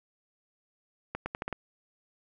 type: accelerating click train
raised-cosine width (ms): 0.5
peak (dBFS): -18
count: 6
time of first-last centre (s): 1.15-1.527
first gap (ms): 110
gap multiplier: 0.81
effects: none